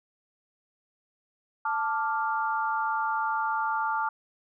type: chord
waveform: sine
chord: D minor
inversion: second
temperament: equal with one note detuned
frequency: 883.1 / 1174.7 / 1396.9 Hz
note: A5 / D6 / F6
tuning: +6 / 0 / 0 cents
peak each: -28 / -31 / -31 dBFS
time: 1.65-4.09 s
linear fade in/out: 5 ms
effects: none